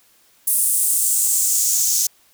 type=noise with high-pass filter sweep; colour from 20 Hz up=white; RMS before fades=-18 dBFS; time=0.47-2.07 s; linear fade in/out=5 ms; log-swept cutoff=10000 to 6100 Hz; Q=3.1; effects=white hiss -56 dBFS RMS until 2.33 s